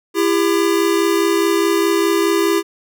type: tone pair together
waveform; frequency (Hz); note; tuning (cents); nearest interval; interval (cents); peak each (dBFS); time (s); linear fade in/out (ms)
square; 335.3 / 400.1; E4 / G4; +30 / +35; minor third; 305; -17; 0.14-2.63; 50
effects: none